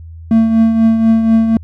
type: tone with tremolo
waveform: triangle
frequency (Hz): 224.8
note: A3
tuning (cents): +37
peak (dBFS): -3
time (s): 0.31-1.57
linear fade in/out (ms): 2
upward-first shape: triangle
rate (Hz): 4.1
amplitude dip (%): 55
effects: added 82 Hz sine -29 dBFS peak until 1.63 s